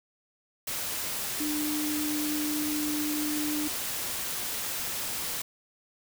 sine tone in noise, 300 Hz, D4, 37 cents sharp, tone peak -29 dBFS, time 1.4-3.68 s, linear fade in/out 5 ms, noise white, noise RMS -33 dBFS, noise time 0.67-5.42 s, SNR +1 dB, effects none

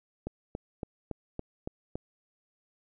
click train, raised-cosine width 2 ms, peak -21 dBFS, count 7, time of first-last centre 0.27-1.955 s, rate 3.56 Hz, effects none

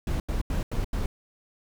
brown noise bursts, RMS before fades -27 dBFS, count 5, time 0.07-1.06 s, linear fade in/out 2 ms, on 130 ms, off 85 ms, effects none

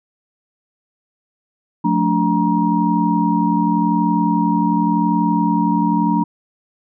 sine tone cluster, 178.1 / 219 / 290.6 / 946 Hz, F3 / A3 / D4 / A#5, +34 / -8 / -18 / +25 cents, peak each -19 dBFS, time 1.84-6.24 s, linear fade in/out 10 ms, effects none

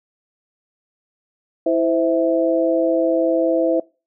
sine tone cluster, 328.9 / 515 / 656 Hz, E4 / C5 / E5, -4 / -28 / -9 cents, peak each -19 dBFS, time 1.66-3.8 s, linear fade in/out 5 ms, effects noise-tail reverb RT60 0.3 s tail -23 dB re dry

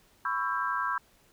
sine chord, C# half-diminished seventh, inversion third, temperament just, 997.9 / 1108.7 / 1330.5 / 1596.6 Hz, B5 / C#6 / E6 / G6, +18 / 0 / +16 / +31 cents, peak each -33 dBFS, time 0.25-0.98 s, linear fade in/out 2 ms, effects pink hiss -63 dBFS RMS until 1.32 s

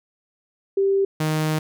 sine / sawtooth tone pair in turn, 392 / 155.57 Hz, G4 / D#3, 0 / 0 cents, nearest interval octave + major third, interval 1600 cents, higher first, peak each -16 / -16 dBFS, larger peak neither, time 0.77-1.05 / 1.2-1.59 s, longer second, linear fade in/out 5 ms, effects none

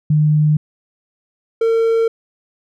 sine / triangle tone pair in turn, 151.7 / 454.6 Hz, D#3 / A#4, -44 / -43 cents, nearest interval octave + perfect fifth, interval 1901 cents, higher second, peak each -10 dBFS, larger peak neither, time 0.1-0.57 / 1.61-2.08 s, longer neither, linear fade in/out 5 ms, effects none

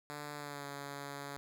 5% pulse tone with pitch glide, 146.83 to 141.58 Hz, D3 to C#3, 0 to +37 cents, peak -31 dBFS, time 0.1-1.37 s, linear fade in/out 0 ms, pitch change -63 cents, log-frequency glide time 0.35-0.66 s, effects none

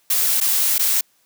blue noise with dropouts, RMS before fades -18 dBFS, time 0.1-1.01 s, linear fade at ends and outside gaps 5 ms, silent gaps 0.403-0.411 / 0.782-0.793 s, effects white hiss -61 dBFS RMS until 1.25 s + high-pass 100 Hz 12 dB/octave

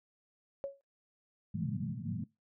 sine tone with exponential decay, 554.4 Hz, C#5, in tune, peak -31 dBFS, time 0.64-0.81 s, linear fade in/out 0 ms, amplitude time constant 36 ms
white band-pass noise, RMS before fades -37 dBFS, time 1.54-2.24 s, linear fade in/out 5 ms, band 100 to 230 Hz, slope 96 dB/octave
effects noise-tail reverb RT60 0.2 s tail -19 dB re dry

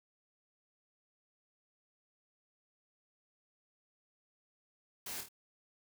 white noise with echo, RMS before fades -43 dBFS, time 5.06-5.21 s, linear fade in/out 5 ms, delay 26 ms, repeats 3, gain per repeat -5 dB, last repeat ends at 5.288 s, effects none

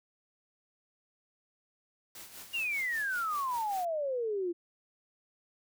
white noise with tremolo, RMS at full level -46 dBFS, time 2.15-3.85 s, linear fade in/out 2 ms, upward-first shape sine, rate 5.1 Hz, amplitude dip 60%
sine exponential sweep, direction down, 2862 to 336.1 Hz, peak -30 dBFS, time 2.53-4.53 s, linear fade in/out 20 ms
effects none

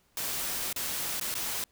white noise with dropouts, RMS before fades -33 dBFS, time 0.17-1.64 s, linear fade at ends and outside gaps 1 ms, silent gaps 0.728-0.761 / 1.198-1.212 / 1.341-1.352 s, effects pink hiss -68 dBFS RMS until 1.71 s

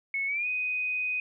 sine tone with pitch glide, 2200 to 2498 Hz, C#7 to D#7, -14 to +6 cents, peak -27 dBFS, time 0.14-1.2 s, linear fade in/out 2 ms, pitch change +220 cents, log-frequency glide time 0.27-0.47 s, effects none

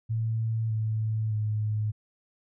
sine tone with pitch steps, 112.3 / 109.61 / 106.98 Hz, A2 / A2 / A2, +36 / -6 / -48 cents, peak -25 dBFS, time 0.09-1.92 s, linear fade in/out 20 ms, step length 610 ms, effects none

